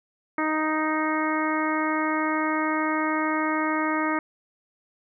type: harmonic tone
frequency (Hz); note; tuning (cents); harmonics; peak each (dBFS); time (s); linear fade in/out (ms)
311.1; D#4; 0; 1 / 2 / 3 / 4 / 5 / 6 / 7; -26 / -32 / -30 / -29 / -34 / -33 / -33; 0.38-4.19; 2
effects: none